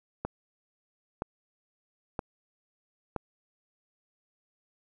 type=click train; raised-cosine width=1 ms; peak=-17 dBFS; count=4; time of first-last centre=0.25-3.163 s; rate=1.03 Hz; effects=none